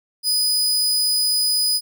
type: tone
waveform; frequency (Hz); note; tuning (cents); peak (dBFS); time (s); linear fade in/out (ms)
sawtooth; 4978; D#8; 0; -14; 0.23-1.81; 50
effects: none